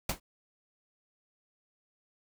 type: noise with exponential decay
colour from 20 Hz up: pink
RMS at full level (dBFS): -25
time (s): 0.09-0.2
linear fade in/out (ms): 5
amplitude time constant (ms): 23
effects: none